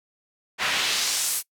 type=noise with band-pass filter sweep; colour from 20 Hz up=pink; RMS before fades=-25 dBFS; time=0.58-1.43 s; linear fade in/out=50 ms; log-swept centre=1900 to 12000 Hz; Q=1.1; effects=noise-tail reverb RT60 0.1 s tail -23 dB re dry